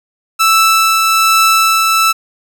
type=tone with tremolo; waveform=sawtooth; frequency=1320 Hz; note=E6; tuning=2 cents sharp; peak=-3 dBFS; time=0.39-2.13 s; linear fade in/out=20 ms; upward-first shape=triangle; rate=1.2 Hz; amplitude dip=30%; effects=none